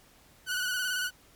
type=tone with vibrato; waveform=sawtooth; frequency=1480 Hz; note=F#6; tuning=in tune; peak=-25 dBFS; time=0.46-1.11 s; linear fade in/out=50 ms; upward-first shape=square; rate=18 Hz; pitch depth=33 cents each way; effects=pink hiss -59 dBFS RMS until 1.35 s + MP3 96 kbps